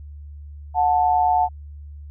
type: tone pair together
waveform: sine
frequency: 731.1 / 880 Hz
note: F#5 / A5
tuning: -21 / 0 cents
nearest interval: minor third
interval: 321 cents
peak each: -17 / -19 dBFS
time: 0.74-1.49 s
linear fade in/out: 50 ms
effects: added 73 Hz sine -35 dBFS peak until 2.1 s